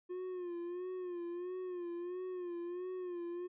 triangle tone with vibrato, 356.6 Hz, F4, 36 cents sharp, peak -37 dBFS, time 0.09-3.48 s, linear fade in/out 20 ms, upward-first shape sine, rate 1.5 Hz, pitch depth 64 cents each way, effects resampled to 8000 Hz

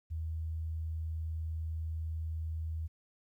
sine tone, 80.2 Hz, E2, 47 cents flat, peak -34 dBFS, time 0.1-2.88 s, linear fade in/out 20 ms, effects 12-bit

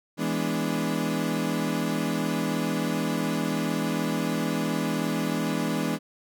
35% pulse chord, E dominant seventh, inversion none, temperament equal, 164.81 / 207.7 / 246.9 / 293.7 Hz, E3 / G#3 / B3 / D4, 0 / 0 / 0 / 0 cents, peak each -29 dBFS, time 0.17-5.99 s, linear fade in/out 50 ms, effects none

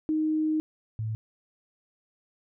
sine tone pair in turn, 311.1 / 109.99 Hz, D#4 / A2, 0 / 0 cents, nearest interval octave + tritone, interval 1800 cents, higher first, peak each -23 / -28 dBFS, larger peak first, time 0.09-0.6 / 0.99-1.15 s, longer first, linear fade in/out 0 ms, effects none

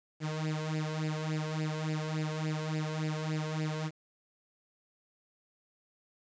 sawtooth tone with flanger, 155.56 Hz, D#3, in tune, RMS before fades -34 dBFS, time 0.2-3.91 s, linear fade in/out 50 ms, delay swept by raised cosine 0.4 to 2 ms, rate 3.5 Hz, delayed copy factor +0.8, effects resampled to 16000 Hz + 9-bit

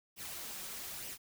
white noise with flanger, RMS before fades -44 dBFS, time 0.16-1.18 s, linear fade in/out 50 ms, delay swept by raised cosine 0.35 to 5.45 ms, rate 1.1 Hz, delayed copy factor +0.5, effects none

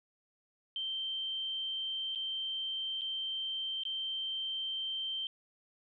sine tone with dropouts, 3129 Hz, G7, 4 cents flat, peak -34 dBFS, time 0.76-5.27 s, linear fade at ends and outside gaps 1 ms, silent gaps 2.15-2.157 / 3.011-3.017 / 3.835-3.852 s, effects none

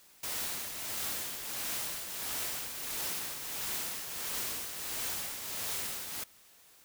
white noise with tremolo, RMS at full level -35 dBFS, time 0.23-6.24 s, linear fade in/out 5 ms, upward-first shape triangle, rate 1.5 Hz, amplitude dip 55%, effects white hiss -60 dBFS RMS until 6.84 s

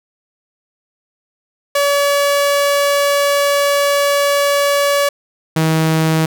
sawtooth tone pair in turn, 569 / 159.67 Hz, C#5 / D#3, +45 / +45 cents, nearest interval octave + minor seventh, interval 2200 cents, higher first, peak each -8 dBFS, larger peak neither, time 1.75-5.09 / 5.56-6.26 s, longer first, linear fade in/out 5 ms, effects none

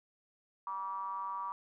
triangle ring-modulated tone, 98.1 Hz, G2, 2 cents sharp, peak -31 dBFS, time 0.67-1.52 s, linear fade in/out 0 ms, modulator 1060 Hz, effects none

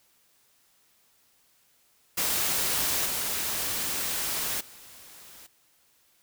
white noise with level steps, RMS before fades -27 / -30 / -49 dBFS, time 2.17-5.47 s, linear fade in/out 10 ms, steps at 3.05 / 4.6 s, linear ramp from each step 10 ms, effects white hiss -65 dBFS RMS until 6.22 s

